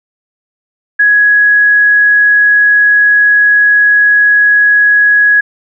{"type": "tone", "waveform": "sine", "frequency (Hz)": 1671, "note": "G#6", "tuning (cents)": 10, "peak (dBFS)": -4, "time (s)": [0.99, 5.41], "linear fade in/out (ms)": 10, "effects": []}